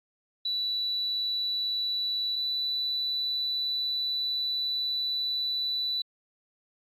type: tone pair in turn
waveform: sine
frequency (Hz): 3951 / 3971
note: B7 / B7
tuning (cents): 0 / +9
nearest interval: unison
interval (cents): 9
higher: second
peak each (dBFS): -26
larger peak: neither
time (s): 0.45-2.36 / 2.36-6.02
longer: second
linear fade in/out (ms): 5
effects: tanh soft clip ceiling -22 dBFS + AAC 32 kbps